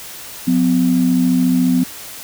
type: tone pair together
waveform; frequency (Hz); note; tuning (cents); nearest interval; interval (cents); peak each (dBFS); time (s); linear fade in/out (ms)
sine; 179.5 / 253.7; F3 / B3; +48 / +47; tritone; 599; -16 / -12; 0.47-1.84; 10
effects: tanh soft clip ceiling -4 dBFS + white hiss -33 dBFS RMS until 2.23 s